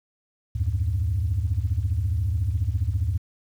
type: tone cluster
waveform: sine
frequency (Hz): 74.9 / 90.3 / 104.8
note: D2 / F#2 / G#2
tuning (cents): +35 / -42 / +16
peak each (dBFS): -25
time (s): 0.55-3.18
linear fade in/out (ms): 10
effects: tanh soft clip ceiling -15 dBFS + 9-bit